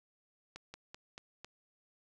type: slowing click train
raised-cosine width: 0.2 ms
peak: -29 dBFS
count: 5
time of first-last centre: 0.56-1.446 s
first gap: 180 ms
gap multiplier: 1.14
effects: none